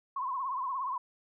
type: tone with vibrato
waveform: sine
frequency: 1046.5 Hz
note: C6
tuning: in tune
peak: -31 dBFS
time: 0.16-0.98 s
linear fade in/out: 5 ms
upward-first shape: triangle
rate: 17 Hz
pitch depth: 130 cents each way
effects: none